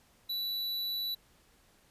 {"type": "tone", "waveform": "square", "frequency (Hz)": 3951, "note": "B7", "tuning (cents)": 0, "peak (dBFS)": -33, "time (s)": [0.29, 1.15], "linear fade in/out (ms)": 10, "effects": ["pink hiss -65 dBFS RMS until 1.9 s", "resampled to 32000 Hz"]}